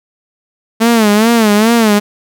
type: tone with vibrato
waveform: sawtooth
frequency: 220 Hz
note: A3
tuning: in tune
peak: -3 dBFS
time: 0.8-2 s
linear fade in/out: 20 ms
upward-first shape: sine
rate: 2.4 Hz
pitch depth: 120 cents each way
effects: none